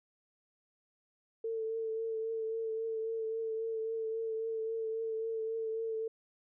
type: tone with vibrato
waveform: sine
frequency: 447.2 Hz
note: A4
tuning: 28 cents sharp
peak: -33 dBFS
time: 1.44-6.08 s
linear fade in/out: 5 ms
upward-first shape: triangle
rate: 3.7 Hz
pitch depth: 27 cents each way
effects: none